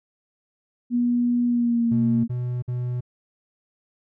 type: tone with pitch glide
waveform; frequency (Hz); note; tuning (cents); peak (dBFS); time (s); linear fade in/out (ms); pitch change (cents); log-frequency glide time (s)
sine; 241.8 to 231.3; B3 to A#3; -36 to -13; -18; 0.9-2.28; 50; -77; 1.47-1.92
type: tone bursts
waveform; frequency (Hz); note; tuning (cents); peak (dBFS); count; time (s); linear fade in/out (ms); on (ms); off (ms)
triangle; 123.47; B2; 0; -22; 3; 1.91-3.008; 10; 330; 54
effects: none